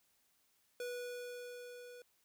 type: tone with level ramp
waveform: square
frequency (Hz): 489.4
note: B4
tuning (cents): -16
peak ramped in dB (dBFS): -40 to -52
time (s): 0.8-2.02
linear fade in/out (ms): 2
effects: white hiss -75 dBFS RMS until 2.24 s